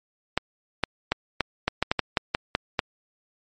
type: clicks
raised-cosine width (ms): 0.3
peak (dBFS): -5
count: 12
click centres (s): 0.376 / 0.837 / 1.12 / 1.407 / 1.68 / 1.826 / 1.915 / 1.993 / 2.172 / 2.349 / 2.551 / 2.792
effects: MP3 48 kbps